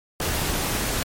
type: noise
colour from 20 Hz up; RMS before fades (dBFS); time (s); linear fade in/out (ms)
pink; -25; 0.2-1.03; 2
effects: MP3 64 kbps